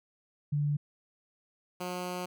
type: tone pair in turn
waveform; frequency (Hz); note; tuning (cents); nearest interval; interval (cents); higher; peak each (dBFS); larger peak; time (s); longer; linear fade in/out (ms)
sine / 10% pulse; 146.3 / 180.11; D3 / F#3; -6 / -46; major third; 360; second; -26; neither; 0.52-0.77 / 1.8-2.26; second; 10
effects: none